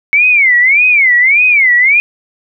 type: tone with vibrato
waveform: sine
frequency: 2200 Hz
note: C#7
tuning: 14 cents flat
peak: -5 dBFS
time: 0.13-2 s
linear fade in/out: 0 ms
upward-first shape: sine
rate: 1.7 Hz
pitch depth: 230 cents each way
effects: none